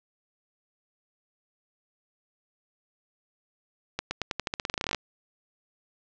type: accelerating click train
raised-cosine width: 0.2 ms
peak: -11 dBFS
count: 19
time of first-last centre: 3.99-4.947 s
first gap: 120 ms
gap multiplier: 0.89
effects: low-pass 6000 Hz 12 dB/octave